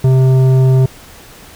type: tone with tanh clipping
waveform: sine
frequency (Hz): 130.81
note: C3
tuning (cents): 0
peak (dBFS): -8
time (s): 0.04-0.86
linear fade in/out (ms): 5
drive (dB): 11
effects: pink hiss -38 dBFS RMS until 1.55 s